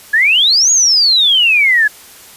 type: exponential two-way sweep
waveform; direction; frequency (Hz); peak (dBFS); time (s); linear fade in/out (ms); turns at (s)
sine; up then down; 1661.2 to 6800 to 1661.2; -7; 0.13-1.88; 10; 0.71
effects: white hiss -38 dBFS RMS until 2.36 s + resampled to 32000 Hz